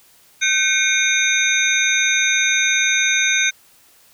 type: tone cluster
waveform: sine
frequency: 1536 / 2182 / 2399 / 3694 / 6240 Hz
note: G6 / C#7 / D7 / A#7 / G8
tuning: -36 / -28 / +36 / -16 / -9 cents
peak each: -21 dBFS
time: 0.41-3.51 s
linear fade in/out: 20 ms
effects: white hiss -52 dBFS RMS until 4.13 s